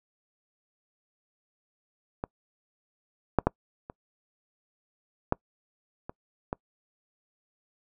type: clicks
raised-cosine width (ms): 1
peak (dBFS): -17 / -6 / -7 / -25 / -9 / -23 / -16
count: 7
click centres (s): 2.239 / 3.387 / 3.47 / 3.899 / 5.324 / 6.095 / 6.529
effects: noise-tail reverb RT60 0.1 s tail -26 dB re dry